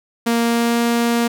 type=tone with pitch glide; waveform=sawtooth; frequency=233.1 to 235.1 Hz; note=A#3 to A#3; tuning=0 to +15 cents; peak=-11 dBFS; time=0.26-1.28 s; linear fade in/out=10 ms; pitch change=+15 cents; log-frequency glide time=0.39-0.81 s; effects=none